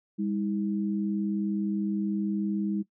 sine tone pair together, 201.8 / 321.1 Hz, G#3 / E4, -49 / -45 cents, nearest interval minor sixth, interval 804 cents, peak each -27 / -32 dBFS, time 0.18-2.83 s, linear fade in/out 20 ms, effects noise-tail reverb RT60 0.1 s tail -19 dB re dry

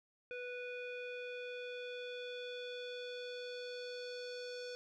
square tone with low-pass filter sweep, 493.1 Hz, B4, 3 cents flat, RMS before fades -45 dBFS, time 0.31-4.75 s, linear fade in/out 0 ms, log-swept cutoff 2400 to 5000 Hz, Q 3.4, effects none

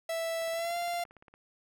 45% pulse tone with pitch glide, 659.3 to 693.7 Hz, E5 to F5, 0 to -12 cents, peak -31 dBFS, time 0.09-1.04 s, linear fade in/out 5 ms, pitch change +88 cents, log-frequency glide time 0.52-0.77 s
click train, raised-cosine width 0.5 ms, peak -39 dBFS, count 17, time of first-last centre 0.42-1.34 s, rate 17.4 Hz
effects none

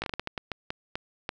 slowing click train, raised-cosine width 0.3 ms, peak -15 dBFS, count 12, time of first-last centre 0.02-1.291 s, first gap 18 ms, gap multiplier 1.34, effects none

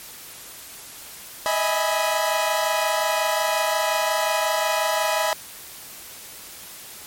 sawtooth chord, E major seventh, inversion third, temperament equal with one note detuned, 622.3 / 647.9 / 830.6 / 987.8 Hz, D#5 / E5 / G#5 / B5, 0 / -30 / 0 / 0 cents, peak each -22 dBFS, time 1.46-5.33 s, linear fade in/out 0 ms, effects white hiss -40 dBFS RMS until 7.06 s + MP3 64 kbps

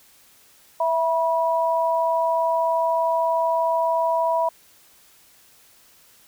sine tone pair together, 659.3 / 972.5 Hz, E5 / B5, 0 / -27 cents, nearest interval perfect fifth, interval 673 cents, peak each -21 dBFS, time 0.8-4.49 s, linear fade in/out 5 ms, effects white hiss -54 dBFS RMS until 6.27 s

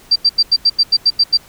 sine tone bursts, 4695 Hz, D8, 1 cent flat, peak -7 dBFS, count 10, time 0.11-1.374 s, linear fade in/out 10 ms, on 49 ms, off 86 ms, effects pink hiss -44 dBFS RMS until 1.48 s

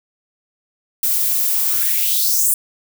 violet noise with high-pass filter sweep, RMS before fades -17 dBFS, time 1.03-2.54 s, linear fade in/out 2 ms, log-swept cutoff 200 to 9200 Hz, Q 3.8, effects none

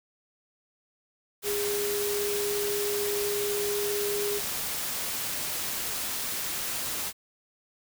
sine tone in noise, 410 Hz, G#4, 22 cents flat, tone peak -28 dBFS, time 1.43-4.41 s, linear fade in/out 50 ms, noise white, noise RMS -32 dBFS, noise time 1.42-7.13 s, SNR +1 dB, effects none

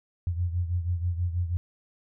sine beating tone pair, 86.5 / 92.7 Hz, F2 / F#2, -16 / +4 cents, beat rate 6.2 Hz, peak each -26 / -32 dBFS, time 0.27-1.57 s, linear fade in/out 0 ms, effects none

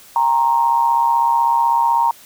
sine tone with amplitude modulation, 932 Hz, A#5, 1 cent flat, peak -9 dBFS, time 0.16-2.11 s, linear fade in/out 2 ms, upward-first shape sine, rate 136 Hz, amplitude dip 70%, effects white hiss -44 dBFS RMS until 2.25 s

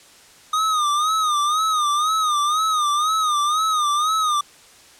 square tone with vibrato, 1231 Hz, D#6, 19 cents flat, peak -18 dBFS, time 0.53-4.41 s, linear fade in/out 5 ms, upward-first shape sine, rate 2 Hz, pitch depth 91 cents each way, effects white hiss -48 dBFS RMS until 4.99 s + low-pass 9000 Hz 12 dB/octave

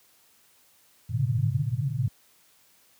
white band-pass noise, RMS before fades -26 dBFS, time 1.09-2.08 s, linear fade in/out 5 ms, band 100 to 150 Hz, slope 96 dB/octave, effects white hiss -61 dBFS RMS until 2.99 s + high-pass 60 Hz 12 dB/octave

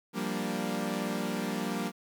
sawtooth chord, G minor seventh, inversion third, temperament equal, 174.61 / 196 / 233.1 / 293.7 Hz, F3 / G3 / Bb3 / D4, 0 / 0 / 0 / 0 cents, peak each -34 / -31 / -31 / -35 dBFS, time 0.13-1.92 s, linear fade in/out 50 ms, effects 10-bit

